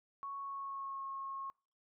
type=tone with pitch glide; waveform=sine; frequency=1108.7 to 1087.1 Hz; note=C#6 to C#6; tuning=0 to -34 cents; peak=-40 dBFS; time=0.23-1.5 s; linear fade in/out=0 ms; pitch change=-34 cents; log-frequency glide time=0.38-1.04 s; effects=noise-tail reverb RT60 0.4 s tail -26 dB re dry